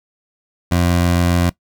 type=tone; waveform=20% pulse; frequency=87.31 Hz; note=F2; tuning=in tune; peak=-8 dBFS; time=0.71-1.5 s; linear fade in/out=10 ms; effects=noise-tail reverb RT60 0.1 s tail -19 dB re dry